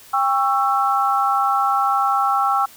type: chord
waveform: sine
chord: C# diminished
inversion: second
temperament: just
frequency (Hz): 798.3 / 1108.7 / 1330.5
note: G5 / C#6 / E6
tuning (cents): +31 / 0 / +16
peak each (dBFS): -19 / -22 / -19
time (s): 0.13-2.66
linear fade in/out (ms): 10
effects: white hiss -45 dBFS RMS until 2.76 s